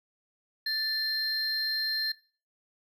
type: tone pair together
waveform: triangle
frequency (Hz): 1760 / 4177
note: A6 / C8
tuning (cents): 0 / -4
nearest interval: octave + minor third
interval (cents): 1496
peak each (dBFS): -32 / -28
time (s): 0.66-2.12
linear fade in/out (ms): 5
effects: noise-tail reverb RT60 0.4 s tail -19 dB re dry